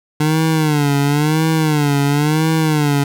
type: tone with vibrato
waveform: 25% pulse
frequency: 150.5 Hz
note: D3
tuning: 43 cents sharp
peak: -9 dBFS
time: 0.2-3.04 s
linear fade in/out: 5 ms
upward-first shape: sine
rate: 0.97 Hz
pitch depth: 110 cents each way
effects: none